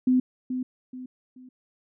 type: tone with echo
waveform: sine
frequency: 254.4 Hz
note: C4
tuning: 48 cents flat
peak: -17 dBFS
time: 0.07-0.2 s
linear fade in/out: 5 ms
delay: 430 ms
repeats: 3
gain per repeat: -9 dB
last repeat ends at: 1.49 s
effects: none